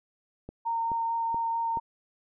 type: click train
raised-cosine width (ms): 2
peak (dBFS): -26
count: 4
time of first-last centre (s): 0.49-1.772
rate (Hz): 2.34
type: tone with vibrato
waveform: sine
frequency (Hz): 919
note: A#5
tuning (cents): -25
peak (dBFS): -26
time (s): 0.65-1.8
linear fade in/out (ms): 20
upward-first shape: sine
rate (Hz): 4.5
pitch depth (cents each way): 9
effects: none